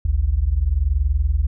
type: tone pair together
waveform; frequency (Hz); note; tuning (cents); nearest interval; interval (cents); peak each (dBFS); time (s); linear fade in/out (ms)
sine; 53.87 / 74.6; A1 / D2; -36 / +28; tritone; 564; -19 / -18; 0.05-1.47; 5
effects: none